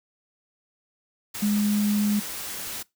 sine tone in noise, 207.7 Hz, G#3, in tune, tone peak -20 dBFS, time 1.42-2.2 s, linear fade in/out 10 ms, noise white, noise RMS -34 dBFS, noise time 1.34-2.83 s, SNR +11 dB, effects noise-tail reverb RT60 0.2 s tail -22 dB re dry

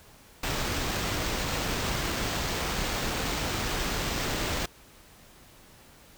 pink noise with sample-and-hold, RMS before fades -30 dBFS, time 0.43-4.66 s, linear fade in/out 5 ms, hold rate 11025 Hz, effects pink hiss -54 dBFS RMS until 6.17 s

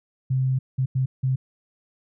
sine tone bursts at uneven times, 130.81 Hz, C3, in tune, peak -19 dBFS, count 4, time 0.3-0.59 / 0.78-0.86 / 0.95-1.06 / 1.23-1.36 s, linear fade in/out 10 ms, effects none

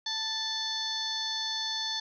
harmonic tone, 880 Hz, A5, in tune, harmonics 1 / 2 / 4 / 5 / 6 / 7, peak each -41 / -40 / -34 / -34 / -43 / -43 dBFS, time 0.06-2 s, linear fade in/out 5 ms, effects none

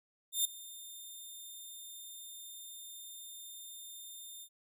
10% pulse tone with ADSR envelope, 3618 Hz, A7, 48 cents sharp, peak -19 dBFS, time 0.32-4.49 s, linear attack 130 ms, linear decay 4 ms, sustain -20 dB, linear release 65 ms, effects none

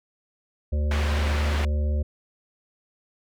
harmonic tone, 74 Hz, D2, 14 cents sharp, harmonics 1 / 3 / 5 / 7 / 8, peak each -21 / -36 / -41 / -40 / -41 dBFS, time 0.72-2.03 s, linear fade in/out 10 ms
white low-pass noise, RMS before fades -32 dBFS, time 0.91-1.65 s, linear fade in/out 2 ms, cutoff 2300 Hz, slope 12 dB/octave
effects none

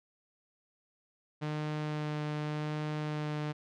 sawtooth tone with vibrato, 151.2 Hz, D#3, 49 cents flat, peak -29 dBFS, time 1.41-3.53 s, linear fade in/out 20 ms, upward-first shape sine, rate 0.86 Hz, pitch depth 10 cents each way, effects low-pass 4000 Hz 12 dB/octave

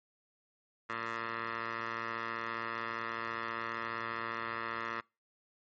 15% pulse tone with band-pass filter, 114.9 Hz, A#2, 25 cents flat, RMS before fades -38 dBFS, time 0.89-5.01 s, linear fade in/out 10 ms, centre 1500 Hz, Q 2.7, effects noise-tail reverb RT60 0.3 s tail -26 dB re dry + MP3 32 kbps

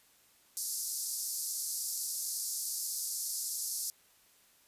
white band-pass noise, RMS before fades -37 dBFS, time 0.57-3.9 s, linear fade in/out 0 ms, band 4700 to 13000 Hz, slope 48 dB/octave, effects white hiss -65 dBFS RMS until 4.67 s + resampled to 32000 Hz

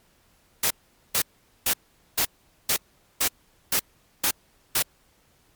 white noise bursts, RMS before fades -22 dBFS, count 9, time 0.63-4.825 s, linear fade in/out 5 ms, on 75 ms, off 440 ms, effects pink hiss -62 dBFS RMS until 5.55 s + MP3 96 kbps

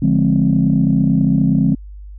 sine chord, D half-diminished seventh, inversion none, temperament just, 146.83 / 176.2 / 211.4 / 264.3 Hz, D3 / F3 / Ab3 / C4, 0 / +16 / +31 / +18 cents, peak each -16 dBFS, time 0.02-1.75 s, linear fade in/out 5 ms, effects tanh soft clip ceiling -3 dBFS + added 50 Hz sine -31 dBFS peak until 2.18 s

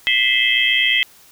sine tone cluster, 1987 / 2095 / 2609 / 3117 / 3243 Hz, B6 / C7 / E7 / G7 / G#7, +10 / +2 / -18 / -11 / -42 cents, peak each -20 dBFS, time 0.07-1.03 s, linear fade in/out 0 ms, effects white hiss -48 dBFS RMS until 1.31 s

